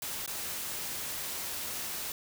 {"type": "noise with dropouts", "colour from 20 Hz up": "white", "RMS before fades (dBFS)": -37, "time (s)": [0.02, 2.12], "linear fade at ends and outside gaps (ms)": 2, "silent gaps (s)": [0.262, 0.276], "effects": []}